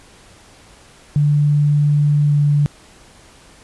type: tone with pitch glide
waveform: sine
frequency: 146.83 to 145.82 Hz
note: D3 to D3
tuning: 0 to -12 cents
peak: -11 dBFS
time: 1.16-2.66 s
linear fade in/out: 0 ms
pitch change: -12 cents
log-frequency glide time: 2.27-2.33 s
effects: pink hiss -46 dBFS RMS until 3.63 s + resampled to 24000 Hz